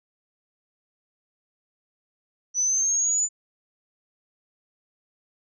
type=linear sweep; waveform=sine; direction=up; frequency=5920 to 7040 Hz; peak=-20 dBFS; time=2.54-3.29 s; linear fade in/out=50 ms; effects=none